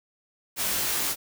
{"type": "noise with comb filter", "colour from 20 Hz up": "white", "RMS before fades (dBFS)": -27, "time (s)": [0.56, 1.16], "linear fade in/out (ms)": 50, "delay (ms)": 19, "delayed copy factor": -0.75, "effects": []}